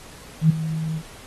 sine tone with ADSR envelope, 159.2 Hz, D#3, 40 cents sharp, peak -9 dBFS, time 0.41-1.03 s, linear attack 86 ms, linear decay 11 ms, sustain -14 dB, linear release 70 ms, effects pink hiss -44 dBFS RMS until 1.26 s + AAC 32 kbps

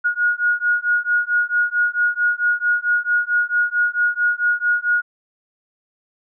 sine beating tone pair, 1441 / 1445.5 Hz, F#6 / F#6, -46 / -41 cents, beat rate 4.5 Hz, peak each -19 / -19 dBFS, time 0.04-5.02 s, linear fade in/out 20 ms, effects none

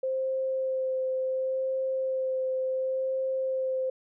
sine tone with vibrato, 523.3 Hz, C5, in tune, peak -26 dBFS, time 0.03-3.9 s, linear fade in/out 5 ms, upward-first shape sine, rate 0.7 Hz, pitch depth 11 cents each way, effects none

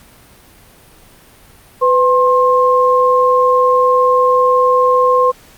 sine tone pair together, 502 / 1063.7 Hz, B4 / C6, +28 / +28 cents, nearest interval octave + minor second, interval 1300 cents, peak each -11 dBFS, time 1.81-5.32 s, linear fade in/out 20 ms, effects pink hiss -44 dBFS RMS until 5.57 s + Opus 48 kbps

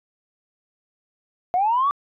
sine linear sweep, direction up, 697 to 1176 Hz, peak -16 dBFS, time 1.54-1.91 s, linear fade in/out 0 ms, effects tanh soft clip ceiling -12 dBFS

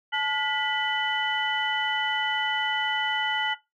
sine tone cluster, 866 / 1432 / 1972 / 2996 Hz, A5 / F6 / B6 / F#7, -28 / +43 / -3 / +21 cents, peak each -29 dBFS, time 0.12-3.55 s, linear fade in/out 20 ms, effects noise-tail reverb RT60 0.2 s tail -17 dB re dry + tanh soft clip ceiling -13 dBFS

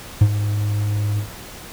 triangle tone with ADSR envelope, 103.83 Hz, G#2, in tune, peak -4 dBFS, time 0.21-1.28 s, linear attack 6 ms, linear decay 63 ms, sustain -12 dB, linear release 100 ms, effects pink hiss -37 dBFS RMS until 1.72 s

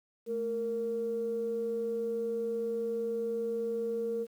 sine tone pair together, 218.7 / 463.4 Hz, A3 / A#4, -10 / -10 cents, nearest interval octave + minor second, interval 1300 cents, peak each -39 / -30 dBFS, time 0.26-4.27 s, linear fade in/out 50 ms, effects tanh soft clip ceiling -24 dBFS + 10-bit

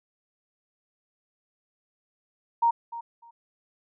sine tone with echo, 932.3 Hz, A#5, in tune, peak -18 dBFS, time 2.62-2.71 s, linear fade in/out 10 ms, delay 300 ms, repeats 2, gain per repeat -15 dB, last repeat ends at 3.31 s, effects none

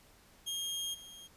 sawtooth tone with level steps, 3236 Hz, G#7, 46 cents flat, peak -32 / -46 dBFS, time 0.46-1.28 s, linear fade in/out 20 ms, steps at 0.93 s, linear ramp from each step 20 ms, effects pink hiss -62 dBFS RMS until 1.36 s + resampled to 32000 Hz

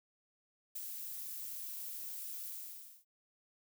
violet noise with ADSR envelope, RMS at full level -41 dBFS, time 0.75-3.05 s, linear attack 9 ms, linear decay 37 ms, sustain -3 dB, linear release 560 ms, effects none

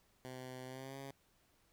10% pulse tone with pitch glide, 128.3 to 136.72 Hz, C3 to C#3, -34 to -24 cents, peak -38 dBFS, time 0.25-1.11 s, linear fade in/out 0 ms, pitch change +110 cents, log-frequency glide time 0.66-0.98 s, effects pink hiss -73 dBFS RMS until 1.72 s

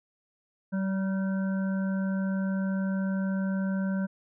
harmonic tone with a mistuned harmonic, 191.9 Hz, G3, 37 cents flat, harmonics 1 / 3 / 5 / 7 / 8, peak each -26 / -39 / -47 / -48 / -42 dBFS, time 0.72-4.07 s, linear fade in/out 20 ms, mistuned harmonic 7, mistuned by +62 cents, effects none

